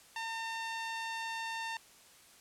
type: tone with band-pass filter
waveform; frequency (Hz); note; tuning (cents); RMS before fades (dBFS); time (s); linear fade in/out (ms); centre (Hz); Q
sawtooth; 906; A#5; -50; -39; 0.16-1.77; 2; 2400; 0.6
effects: white hiss -59 dBFS RMS until 2.4 s + low-pass 11000 Hz 12 dB/octave